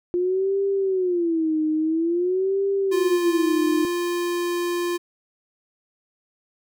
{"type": "tone with vibrato", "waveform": "sine", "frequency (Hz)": 350, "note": "F4", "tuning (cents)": 4, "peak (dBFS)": -19, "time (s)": [0.14, 3.85], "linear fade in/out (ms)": 0, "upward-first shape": "sine", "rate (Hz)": 0.49, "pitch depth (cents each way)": 210}
{"type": "tone", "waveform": "square", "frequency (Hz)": 349, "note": "F4", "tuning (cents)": -1, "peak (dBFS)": -23, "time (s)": [2.91, 4.98], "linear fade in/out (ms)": 20}
{"effects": []}